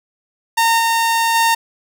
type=tone with level steps; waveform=sawtooth; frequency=916 Hz; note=A#5; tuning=31 cents flat; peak=-8 / -10 / -8 dBFS; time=0.57-1.55 s; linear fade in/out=10 ms; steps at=0.78 / 1.34 s; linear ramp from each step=20 ms; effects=none